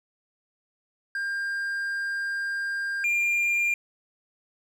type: tone pair in turn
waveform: triangle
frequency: 1600 / 2397 Hz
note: G6 / D7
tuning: +35 / +35 cents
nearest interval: perfect fifth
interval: 700 cents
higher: second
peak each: -25 / -20 dBFS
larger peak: second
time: 1.15-3.04 / 3.04-3.74 s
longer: first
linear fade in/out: 2 ms
effects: none